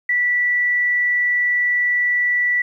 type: tone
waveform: sine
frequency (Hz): 1960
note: B6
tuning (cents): -14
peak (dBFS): -15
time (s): 0.09-2.62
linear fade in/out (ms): 5
effects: 9-bit